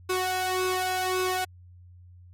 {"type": "tone with flanger", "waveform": "sawtooth", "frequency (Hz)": 370, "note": "F#4", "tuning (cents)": 0, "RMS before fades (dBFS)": -27, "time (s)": [0.09, 1.45], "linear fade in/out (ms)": 10, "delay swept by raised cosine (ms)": [0.78, 1.48], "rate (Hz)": 1.8, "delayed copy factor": 0.75, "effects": ["added 89 Hz sine -47 dBFS peak until 2.33 s", "MP3 64 kbps"]}